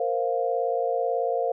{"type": "chord", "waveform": "sine", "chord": "Bb suspended second", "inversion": "none", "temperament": "just", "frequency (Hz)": [466.2, 524.4, 699.2], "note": ["Bb4", "C5", "F5"], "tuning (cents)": [0, 4, 2], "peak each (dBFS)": -27, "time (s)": [0, 1.52], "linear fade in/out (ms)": 5, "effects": []}